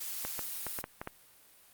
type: noise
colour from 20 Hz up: blue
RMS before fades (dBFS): -39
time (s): 0-0.82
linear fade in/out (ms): 10
type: clicks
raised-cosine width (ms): 0.5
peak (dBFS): -22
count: 7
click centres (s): 0.25 / 0.392 / 0.667 / 0.788 / 0.841 / 1.015 / 1.074
effects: white hiss -60 dBFS RMS until 1.73 s + Opus 48 kbps